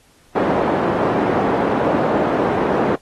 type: band-pass noise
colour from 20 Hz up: pink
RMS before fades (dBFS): -18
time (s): 0.35-2.96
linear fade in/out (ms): 10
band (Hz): 260 to 840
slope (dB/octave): 12
effects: pink hiss -54 dBFS RMS until 3.01 s + AAC 32 kbps